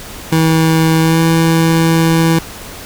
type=tone with pitch glide; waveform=25% pulse; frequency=161.2 to 163.83 Hz; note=E3 to E3; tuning=-38 to -10 cents; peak=-5 dBFS; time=0.32-2.39 s; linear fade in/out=5 ms; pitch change=+28 cents; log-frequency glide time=1.01-1.2 s; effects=pink hiss -30 dBFS RMS until 2.85 s